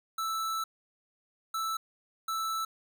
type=tone bursts at uneven times; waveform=square; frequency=1318.5 Hz; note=E6; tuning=in tune; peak=-31 dBFS; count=3; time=0.18-0.64 / 1.54-1.77 / 2.28-2.65 s; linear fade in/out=5 ms; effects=none